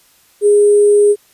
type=tone with sample-and-hold; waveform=sine; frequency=412.3 Hz; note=G#4; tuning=13 cents flat; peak=-6 dBFS; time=0.41-1.16 s; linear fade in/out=50 ms; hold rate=8820 Hz; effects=white hiss -51 dBFS RMS until 1.33 s + resampled to 32000 Hz